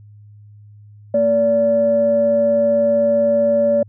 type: tone pair together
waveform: sine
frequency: 228.2 / 576 Hz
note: A#3 / D5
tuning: -37 / -34 cents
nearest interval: octave + major third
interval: 1603 cents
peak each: -21 / -12 dBFS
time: 1.14-3.83 s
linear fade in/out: 5 ms
effects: tanh soft clip ceiling -5 dBFS + added 104 Hz sine -40 dBFS peak until 3.88 s